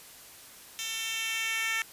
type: tone with high-pass filter sweep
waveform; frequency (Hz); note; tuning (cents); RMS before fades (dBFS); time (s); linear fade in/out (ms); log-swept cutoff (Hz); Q
10% pulse; 448.3; A4; +32; -32; 0.79-1.82; 0; 3800 to 1900; 1.8
effects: white hiss -50 dBFS RMS until 1.92 s + resampled to 32000 Hz